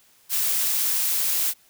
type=noise; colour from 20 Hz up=blue; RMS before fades=-23 dBFS; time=0.29-1.54 s; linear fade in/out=50 ms; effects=white hiss -58 dBFS RMS until 1.69 s